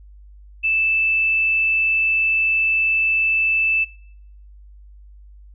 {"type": "tone", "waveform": "sine", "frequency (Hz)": 2637, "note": "E7", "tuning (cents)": 0, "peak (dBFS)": -16, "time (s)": [0.63, 3.85], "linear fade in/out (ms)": 20, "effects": ["noise-tail reverb RT60 0.7 s tail -23 dB re dry", "added 50 Hz sine -41 dBFS peak until 5.54 s"]}